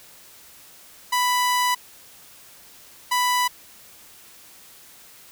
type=tone pair in turn; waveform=sawtooth; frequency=990 / 990 Hz; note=B5 / B5; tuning=+4 / +4 cents; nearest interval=unison; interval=0 cents; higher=neither; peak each=-15 dBFS; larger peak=neither; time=1.12-1.75 / 3.11-3.48 s; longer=first; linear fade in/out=10 ms; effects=white hiss -48 dBFS RMS until 5.31 s